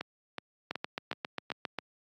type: two click trains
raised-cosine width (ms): 0.3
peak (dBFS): -19 / -17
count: 5 / 9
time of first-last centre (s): 0.01-1.503 / 0.71-1.787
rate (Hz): 2.68 / 7.43
effects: high-pass 150 Hz 12 dB/octave + AAC 48 kbps